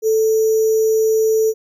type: tone with sample-and-hold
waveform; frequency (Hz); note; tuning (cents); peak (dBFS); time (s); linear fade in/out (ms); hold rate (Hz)
sine; 440; A4; 0; -12; 0.02-1.54; 50; 6300
effects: none